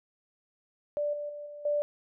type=tone with level steps; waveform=sine; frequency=587.3 Hz; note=D5; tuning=in tune; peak=-27 / -33 / -38 / -41 / -25 dBFS; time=0.97-1.82 s; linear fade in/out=0 ms; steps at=1.13 / 1.29 / 1.46 / 1.65 s; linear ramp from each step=5 ms; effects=none